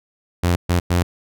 sawtooth tone bursts at uneven times, 87.8 Hz, F2, 10 cents sharp, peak -11 dBFS, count 3, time 0.43-0.56 / 0.69-0.8 / 0.9-1.03 s, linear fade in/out 10 ms, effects none

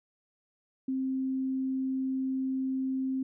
sine tone, 263.4 Hz, C4, 12 cents sharp, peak -28 dBFS, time 0.88-3.23 s, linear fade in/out 5 ms, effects none

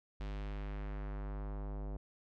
square tone with low-pass filter sweep, 50.5 Hz, G#1, 48 cents flat, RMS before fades -41 dBFS, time 0.2-1.97 s, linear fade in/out 5 ms, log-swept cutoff 3900 to 710 Hz, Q 1.1, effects none

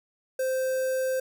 square tone with notch filter, 521 Hz, C5, 7 cents flat, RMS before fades -27 dBFS, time 0.39-1.2 s, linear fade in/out 5 ms, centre 3200 Hz, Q 0.54, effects none

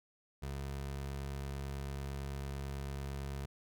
25% pulse tone, 69 Hz, C#2, 7 cents flat, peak -35 dBFS, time 0.42-3.46 s, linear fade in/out 10 ms, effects none

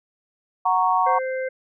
sine chord, F# major, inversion none, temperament equal, 740 / 932.3 / 1108.7 Hz, F#5 / A#5 / C#6, 0 / 0 / 0 cents, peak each -21 dBFS, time 0.65-1.19 s, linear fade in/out 10 ms
harmonic tone, 520 Hz, C5, 11 cents flat, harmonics 1 / 3 / 4, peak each -24 / -34 / -36 dBFS, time 1.06-1.49 s, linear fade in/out 10 ms
effects none

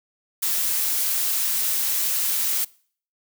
blue noise, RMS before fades -23 dBFS, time 0.42-2.65 s, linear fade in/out 10 ms, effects noise-tail reverb RT60 0.5 s tail -23 dB re dry

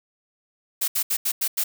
blue noise bursts at uneven times, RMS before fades -23 dBFS, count 6, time 0.81-0.88 / 0.95-1.03 / 1.1-1.17 / 1.25-1.32 / 1.41-1.48 / 1.57-1.64 s, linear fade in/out 10 ms, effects none

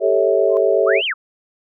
sine chord, A dominant seventh, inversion third, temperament equal with one note detuned, 392 / 440 / 554.4 / 650.9 Hz, G4 / A4 / C#5 / E5, 0 / 0 / 0 / -22 cents, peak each -18 dBFS, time 0-1.02 s, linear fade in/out 50 ms
sine tone with exponential growth, 1046.5 Hz, C6, in tune, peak -25 dBFS, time 0.46-0.57 s, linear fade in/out 0 ms, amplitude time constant 23 ms
sine linear two-way sweep, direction up then down, 1046.5 to 3242 to 1099 Hz, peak -18 dBFS, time 0.86-1.14 s, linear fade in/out 20 ms, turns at 1.05 s
effects none

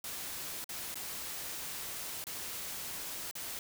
white noise with dropouts, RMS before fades -41 dBFS, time 0.04-3.59 s, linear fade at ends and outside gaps 2 ms, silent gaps 0.643-0.691 / 0.944-0.955 / 2.241-2.268 / 3.312-3.353 s, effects none

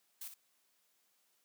blue noise with echo, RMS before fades -45 dBFS, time 0.21-0.28 s, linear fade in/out 5 ms, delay 62 ms, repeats 1, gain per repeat -8 dB, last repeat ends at 0.342 s, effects white hiss -75 dBFS RMS until 1.44 s + high-pass 200 Hz 12 dB/octave

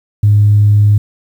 sine tone, 103.83 Hz, G#2, in tune, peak -4 dBFS, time 0.23-0.98 s, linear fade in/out 5 ms, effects tanh soft clip ceiling 0 dBFS + 7-bit

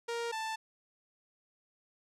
sawtooth tone pair in turn, 467.9 / 883.3 Hz, A#4 / A5, +6 / +6 cents, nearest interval major seventh, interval 1100 cents, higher second, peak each -30 / -31 dBFS, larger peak first, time 0.08-0.32 / 0.32-0.56 s, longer neither, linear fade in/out 10 ms, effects low-pass 8000 Hz 12 dB/octave

